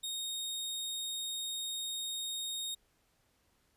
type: tone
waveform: sawtooth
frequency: 3720 Hz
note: A#7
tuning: 4 cents flat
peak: -33 dBFS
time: 0.03-2.75 s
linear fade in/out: 10 ms
effects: pink hiss -73 dBFS RMS until 3.76 s + resampled to 32000 Hz